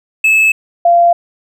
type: tone pair in turn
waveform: triangle / sine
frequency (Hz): 2604 / 689.7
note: E7 / F5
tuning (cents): -22 / -22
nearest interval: octave + major seventh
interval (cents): 2300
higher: first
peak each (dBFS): -5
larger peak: neither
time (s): 0.24-0.52 / 0.85-1.13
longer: neither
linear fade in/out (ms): 5
effects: none